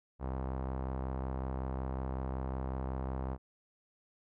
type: tone with low-pass filter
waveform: sawtooth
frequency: 65.41 Hz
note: C2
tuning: in tune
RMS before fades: -37 dBFS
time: 0.19-3.38 s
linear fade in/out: 50 ms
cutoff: 960 Hz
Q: 1.6
effects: none